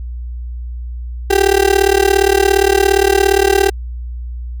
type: tone with amplitude modulation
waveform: 35% pulse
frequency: 392 Hz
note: G4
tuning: in tune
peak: -4 dBFS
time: 1.3-3.7 s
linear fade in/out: 10 ms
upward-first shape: sine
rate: 37.3 Hz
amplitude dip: 95%
effects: added 60 Hz sine -22 dBFS peak until 4.6 s